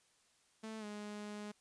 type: tone with pitch glide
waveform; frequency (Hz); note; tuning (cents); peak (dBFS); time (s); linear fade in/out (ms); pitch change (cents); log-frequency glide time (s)
sawtooth; 220 to 208.4; A3 to G#3; 0 to +6; -40; 0.63-1.52; 10; -94; 0.79-0.85
effects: white hiss -72 dBFS RMS until 1.6 s + resampled to 22050 Hz